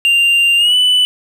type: tone with pitch glide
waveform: triangle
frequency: 2786 to 2986 Hz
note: F7 to F#7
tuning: -5 to +15 cents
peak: -7 dBFS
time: 0.05-1.05 s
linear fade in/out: 0 ms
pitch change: +120 cents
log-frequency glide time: 0.57-0.75 s
effects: none